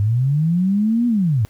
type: linear two-way sweep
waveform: sine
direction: up then down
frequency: 98.7 to 244.4 to 98.7 Hz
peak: -14 dBFS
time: 0-1.45 s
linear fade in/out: 0 ms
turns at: 1.07 s
effects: pink hiss -54 dBFS RMS until 1.49 s